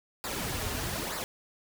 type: noise with flanger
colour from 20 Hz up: pink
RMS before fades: -34 dBFS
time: 0.24-1.24 s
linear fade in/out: 0 ms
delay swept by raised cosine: 0.32 to 6.12 ms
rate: 1.1 Hz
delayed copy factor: -0.65
effects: none